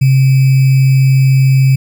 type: tone with sample-and-hold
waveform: sine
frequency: 133.2 Hz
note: C3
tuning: 31 cents sharp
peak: -5 dBFS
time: 0.01-1.76 s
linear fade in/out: 10 ms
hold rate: 2450 Hz
effects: none